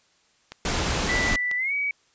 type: click train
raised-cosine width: 0.2 ms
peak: -19 dBFS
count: 4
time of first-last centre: 0.52-1.513 s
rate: 3.02 Hz
type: noise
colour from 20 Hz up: pink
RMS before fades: -25 dBFS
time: 0.65-1.36 s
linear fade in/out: 2 ms
type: tone with pitch glide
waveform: sine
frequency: 1975.5 to 2269 Hz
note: B6 to C#7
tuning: 0 to +40 cents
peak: -23 dBFS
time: 1.09-1.91 s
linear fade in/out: 2 ms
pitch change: +240 cents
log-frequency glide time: 1.57-1.73 s
effects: white hiss -63 dBFS RMS until 2.14 s + resampled to 16000 Hz